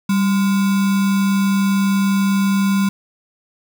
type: tone with sample-and-hold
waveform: sine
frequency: 196 Hz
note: G3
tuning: in tune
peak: -13 dBFS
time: 0.09-2.89 s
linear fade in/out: 5 ms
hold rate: 1225 Hz
effects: none